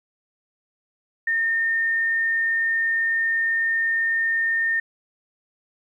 sine tone, 1822 Hz, A#6, 40 cents flat, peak -19 dBFS, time 1.27-4.8 s, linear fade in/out 5 ms, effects 10-bit

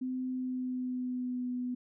sine tone with pitch glide, 256.2 to 248.5 Hz, C4 to B3, -36 to +11 cents, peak -32 dBFS, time 0.01-1.75 s, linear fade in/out 10 ms, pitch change -53 cents, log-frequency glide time 0.3-1.49 s, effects none

